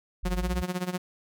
sine exponential sweep, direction up, 42.64 to 66 Hz, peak -28 dBFS, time 0.23-0.63 s, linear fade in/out 10 ms
sawtooth tone with tremolo, 180.8 Hz, F#3, 40 cents flat, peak -22 dBFS, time 0.25-0.98 s, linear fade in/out 5 ms, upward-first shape sine, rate 16 Hz, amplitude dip 85%
effects none

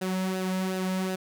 sawtooth tone with flanger, 187 Hz, F#3, 19 cents sharp, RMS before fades -29 dBFS, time 0.01-1.16 s, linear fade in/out 10 ms, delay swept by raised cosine 0.89 to 2.79 ms, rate 2.7 Hz, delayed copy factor -0.55, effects none

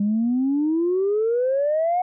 sine exponential sweep, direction up, 199.8 to 737 Hz, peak -17 dBFS, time 0-2.02 s, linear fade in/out 5 ms, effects tanh soft clip ceiling -14 dBFS

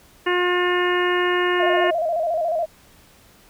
harmonic tone, 357.4 Hz, F4, 40 cents sharp, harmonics 1 / 2 / 3 / 4 / 5 / 6 / 7 / 8, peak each -20 / -30 / -25 / -31 / -24 / -32 / -37 / -30 dBFS, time 0.26-1.91 s, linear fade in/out 10 ms
sine tone with vibrato, 659.3 Hz, E5, in tune, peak -19 dBFS, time 1.59-2.66 s, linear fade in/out 20 ms, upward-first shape square, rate 14 Hz, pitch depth 77 cents each way
effects pink hiss -52 dBFS RMS until 3.49 s

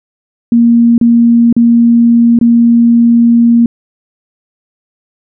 sine tone with dropouts, 234.5 Hz, A#3, 11 cents sharp, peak -3 dBFS, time 0.52-3.66 s, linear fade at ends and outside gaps 2 ms, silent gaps 0.98-1.012 / 1.527-1.565 / 2.389-2.412 s, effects none

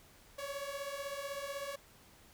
sawtooth beating tone pair, 552 / 568 Hz, C#5 / C#5, -7 / +42 cents, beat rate 16 Hz, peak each -39 / -38 dBFS, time 0.38-1.76 s, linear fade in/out 10 ms, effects pink hiss -61 dBFS RMS until 2.33 s

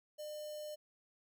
square tone with notch filter, 603 Hz, D5, 46 cents sharp, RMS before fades -45 dBFS, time 0.18-0.76 s, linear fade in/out 20 ms, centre 1700 Hz, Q 0.81, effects none

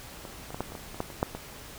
clicks, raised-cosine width 1 ms, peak -25 / -26 / -22 / -15 / -27 / -24 / -28 / -15 / -30 / -10 / -21 dBFS, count 11, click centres 0.252 / 0.505 / 0.545 / 0.606 / 0.721 / 0.752 / 0.945 / 1.004 / 1.102 / 1.229 / 1.35 s, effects pink hiss -45 dBFS RMS until 1.78 s

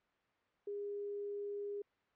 sine tone, 407.4 Hz, G#4, 33 cents flat, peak -39 dBFS, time 0.67-1.82 s, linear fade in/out 5 ms, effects white hiss -75 dBFS RMS until 2.15 s + low-pass 2000 Hz 12 dB/octave

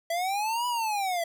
square linear two-way sweep, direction up then down, 659.3 to 987.8 to 659.3 Hz, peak -27 dBFS, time 0.1-1.24 s, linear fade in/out 5 ms, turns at 0.67 s, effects none

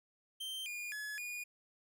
45% pulse tone with pitch steps, 3132 / 2430 / 1701 / 2445 Hz, G7 / D#7 / G#6 / D#7, -2 / -42 / +41 / -31 cents, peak -40 dBFS, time 0.4-1.44 s, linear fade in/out 10 ms, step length 260 ms, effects none

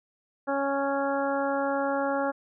harmonic tone, 277.2 Hz, C#4, in tune, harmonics 1 / 2 / 3 / 4 / 5 / 6, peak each -31 / -28 / -31 / -36 / -34 / -39 dBFS, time 0.47-2.32 s, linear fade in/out 20 ms, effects none

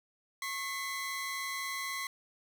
sawtooth tone pair together, 1091.9 / 2020 Hz, C#6 / B6, -26 / +39 cents, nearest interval major seventh, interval 1065 cents, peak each -35 / -34 dBFS, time 0.42-2.07 s, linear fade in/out 2 ms, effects none

